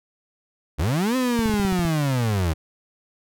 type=linear two-way sweep; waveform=35% pulse; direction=up then down; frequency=60.7 to 261.6 to 75.6 Hz; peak=-18 dBFS; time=0.78-2.54 s; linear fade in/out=20 ms; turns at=1.16 s
type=clicks; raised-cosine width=5 ms; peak=-16 dBFS; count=9; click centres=1.392 / 1.458 / 1.496 / 1.54 / 1.598 / 1.65 / 1.725 / 1.793 / 1.851 s
effects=none